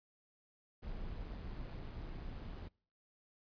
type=noise with amplitude modulation; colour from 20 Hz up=brown; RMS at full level=-43 dBFS; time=0.82-2.69 s; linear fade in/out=20 ms; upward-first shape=sine; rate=152 Hz; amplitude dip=40%; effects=noise-tail reverb RT60 0.5 s tail -26 dB re dry + resampled to 11025 Hz